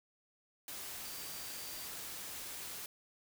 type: tone in noise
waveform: sine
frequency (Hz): 4700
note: D8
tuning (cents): +1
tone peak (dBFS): -53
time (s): 1.05-1.87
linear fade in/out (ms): 2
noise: white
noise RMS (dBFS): -45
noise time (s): 0.68-2.86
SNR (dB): -11
effects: none